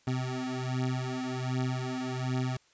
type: beating tone pair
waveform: 25% pulse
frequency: 127.6 / 128.9 Hz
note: C3 / C3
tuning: -43 / -26 cents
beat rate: 1.3 Hz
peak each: -29 / -30 dBFS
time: 0.07-2.57 s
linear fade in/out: 5 ms
effects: white hiss -65 dBFS RMS until 2.73 s + resampled to 16000 Hz